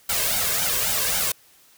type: noise with flanger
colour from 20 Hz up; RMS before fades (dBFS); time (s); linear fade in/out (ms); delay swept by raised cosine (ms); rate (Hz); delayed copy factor
white; -23; 0.09-1.32; 5; 1.3 to 1.92; 3.7; +0.7
effects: white hiss -55 dBFS RMS until 1.77 s